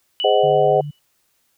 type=tone with exponential decay; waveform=sine; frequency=2960 Hz; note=F#7; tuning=in tune; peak=-20 dBFS; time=0.2-0.99 s; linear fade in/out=0 ms; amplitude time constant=170 ms
type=chord; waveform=sine; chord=Ab dominant seventh; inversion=none; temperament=just; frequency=415.3 / 519.1 / 623 / 747.5 Hz; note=Ab4 / C5 / Eb5 / Gb5; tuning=0 / -14 / +2 / +17 cents; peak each=-18 dBFS; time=0.24-0.81 s; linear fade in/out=5 ms
type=tone; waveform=sine; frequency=146.83 Hz; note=D3; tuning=in tune; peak=-26 dBFS; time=0.43-0.91 s; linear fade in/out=10 ms
effects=white hiss -65 dBFS RMS until 1.57 s

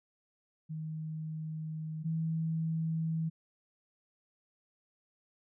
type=tone pair in turn; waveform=sine; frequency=157.2 / 161.53 Hz; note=D#3 / E3; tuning=+18 / -35 cents; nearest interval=unison; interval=47 cents; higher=second; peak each=-36 / -30 dBFS; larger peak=second; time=0.69-2.04 / 2.04-3.3 s; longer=first; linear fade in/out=20 ms; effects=none

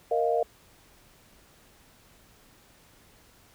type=chord; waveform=sine; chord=Bb suspended fourth; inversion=none; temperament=equal; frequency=466.2 / 622.3 / 698.5 Hz; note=Bb4 / Eb5 / F5; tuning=0 / 0 / 0 cents; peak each=-26 / -28 / -27 dBFS; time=0.11-0.43 s; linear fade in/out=5 ms; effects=pink hiss -58 dBFS RMS until 3.54 s

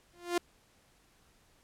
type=tone with exponential growth; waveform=sawtooth; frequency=349.2 Hz; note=F4; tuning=in tune; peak=-21 dBFS; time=0.13-0.38 s; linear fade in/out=5 ms; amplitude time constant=53 ms; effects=pink hiss -66 dBFS RMS until 1.63 s + low-pass 12000 Hz 12 dB/octave

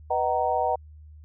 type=chord; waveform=sine; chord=B major seventh; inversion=none; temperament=equal with one note detuned; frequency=493.9 / 622.3 / 756.8 / 932.3 Hz; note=B4 / D#5 / F#5 / A#5; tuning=0 / 0 / +39 / 0 cents; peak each=-29 / -28 / -25 / -28 dBFS; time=0.1-0.76 s; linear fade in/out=10 ms; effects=added 76 Hz sine -44 dBFS peak until 1.24 s

